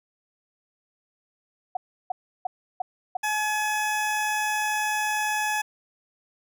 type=tone bursts; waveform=sine; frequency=740 Hz; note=F#5; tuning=in tune; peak=-23 dBFS; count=5; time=1.75-3.17 s; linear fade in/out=5 ms; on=20 ms; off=330 ms
type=tone; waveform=20% pulse; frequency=849 Hz; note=G#5; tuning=38 cents sharp; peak=-19 dBFS; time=3.23-5.62 s; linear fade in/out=10 ms
effects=none